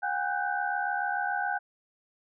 sine tone cluster, 730 / 809 / 1489 / 1556 Hz, F#5 / G#5 / F#6 / G6, -24 / -46 / +11 / -13 cents, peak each -34 / -31 / -33 / -34 dBFS, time 0.02-1.59 s, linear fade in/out 20 ms, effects none

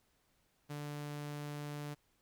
sawtooth tone, 146.83 Hz, D3, in tune, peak -37 dBFS, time 0.69-1.95 s, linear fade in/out 20 ms, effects pink hiss -75 dBFS RMS until 2.21 s

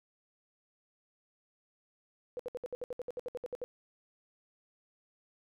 sine tone bursts, 494 Hz, B4, in tune, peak -35 dBFS, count 15, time 2.37-3.64 s, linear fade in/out 0 ms, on 24 ms, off 65 ms, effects none

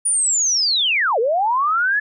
sine linear two-way sweep, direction down then up, 9670 to 425.6 to 1734 Hz, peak -15 dBFS, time 0.05-2 s, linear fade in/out 10 ms, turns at 1.19 s, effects none

